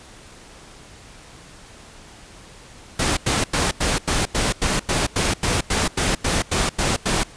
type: noise bursts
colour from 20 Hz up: pink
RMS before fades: -20 dBFS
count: 16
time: 2.99-7.235 s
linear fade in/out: 5 ms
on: 180 ms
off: 91 ms
effects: pink hiss -44 dBFS RMS until 7.36 s + resampled to 22050 Hz